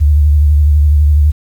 sine tone with vibrato, 74 Hz, D2, 14 cents sharp, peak -5 dBFS, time 0-1.32 s, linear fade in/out 20 ms, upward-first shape triangle, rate 12 Hz, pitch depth 72 cents each way, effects 7-bit

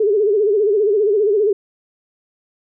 sine tone with vibrato, 415.3 Hz, G#4, in tune, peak -12 dBFS, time 0-1.53 s, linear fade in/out 5 ms, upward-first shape sine, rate 15 Hz, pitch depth 110 cents each way, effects none

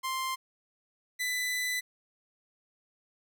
sawtooth tone pair in turn, 1050 / 1996.5 Hz, C6 / B6, +6 / +18 cents, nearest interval major seventh, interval 1112 cents, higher second, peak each -27 / -26 dBFS, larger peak second, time 0.03-0.36 / 1.19-1.81 s, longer second, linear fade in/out 20 ms, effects none

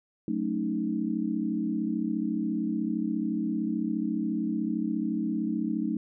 sine chord, D# half-diminished seventh, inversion first, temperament equal, 185 / 220 / 277.2 / 311.1 Hz, F#3 / A3 / C#4 / D#4, 0 / 0 / 0 / 0 cents, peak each -34 / -30 / -34 / -31 dBFS, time 0.28-5.97 s, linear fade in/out 2 ms, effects none

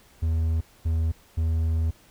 triangle tone bursts at uneven times, 80.9 Hz, E2, 32 cents flat, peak -19 dBFS, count 3, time 0.22-0.61 / 0.85-1.12 / 1.37-1.91 s, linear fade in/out 10 ms, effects pink hiss -56 dBFS RMS until 2.1 s

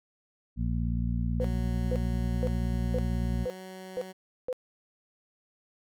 harmonic tone, 58.27 Hz, A#1, in tune, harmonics 1 / 2 / 3 / 4, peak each -29 / -32 / -34 / -35 dBFS, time 0.56-3.47 s, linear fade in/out 50 ms
15% pulse tone with pitch glide, 185 to 187.26 Hz, F#3 to F#3, 0 to +21 cents, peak -35 dBFS, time 1.4-4.13 s, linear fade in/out 20 ms, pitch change +21 cents, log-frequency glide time 3.49-3.6 s
sine tone bursts, 506 Hz, B4, 42 cents sharp, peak -28 dBFS, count 7, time 1.4-4.528 s, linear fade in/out 0 ms, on 44 ms, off 470 ms
effects none

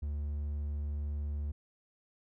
triangle tone, 73.2 Hz, D2, 5 cents flat, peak -31 dBFS, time 0.02-1.52 s, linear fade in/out 10 ms, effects none

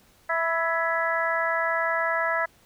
harmonic tone with a mistuned harmonic, 329.6 Hz, E4, in tune, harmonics 2 / 3 / 4 / 5 / 6, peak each -28 / -30 / -29 / -28 / -30 dBFS, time 0.29-2.46 s, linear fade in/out 10 ms, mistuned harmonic 5, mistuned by +30 cents, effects pink hiss -59 dBFS RMS until 2.65 s

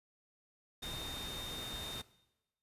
sine tone in noise, 3660 Hz, A#7, 32 cents flat, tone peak -43 dBFS, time 0.82-2.02 s, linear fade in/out 10 ms, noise pink, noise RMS -45 dBFS, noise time 0.82-2.02 s, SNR -1 dB, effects noise-tail reverb RT60 1.0 s tail -19 dB re dry + resampled to 32000 Hz

